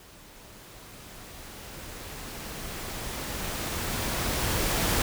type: noise with level ramp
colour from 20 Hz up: pink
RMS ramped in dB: -51 to -25 dBFS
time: 0-5.02 s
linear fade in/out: 2 ms
effects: none